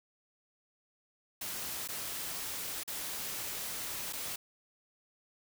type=noise with dropouts; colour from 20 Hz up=white; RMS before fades=-39 dBFS; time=1.41-4.36 s; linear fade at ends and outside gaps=5 ms; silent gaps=1.877-1.886 / 2.835-2.876 / 4.127-4.132 s; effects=none